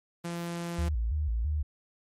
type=tone; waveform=sawtooth; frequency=171.1 Hz; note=F3; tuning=35 cents flat; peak=-29 dBFS; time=0.24-0.89 s; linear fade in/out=10 ms
type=tone with vibrato; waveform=sine; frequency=65.41 Hz; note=C2; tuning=in tune; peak=-26 dBFS; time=0.78-1.63 s; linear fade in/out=10 ms; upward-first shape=square; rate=3 Hz; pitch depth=250 cents each way
effects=MP3 64 kbps